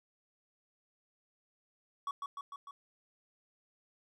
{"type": "tone with echo", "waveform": "triangle", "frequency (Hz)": 1124, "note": "C#6", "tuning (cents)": 24, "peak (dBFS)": -32, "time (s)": [2.07, 2.11], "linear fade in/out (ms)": 2, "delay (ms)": 150, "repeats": 4, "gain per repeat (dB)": -3, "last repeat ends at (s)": 2.71, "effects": []}